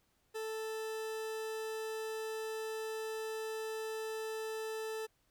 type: tone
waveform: 40% pulse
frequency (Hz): 440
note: A4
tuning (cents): 0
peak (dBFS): -37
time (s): 0.34-5.07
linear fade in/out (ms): 20
effects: pink hiss -75 dBFS RMS until 5.3 s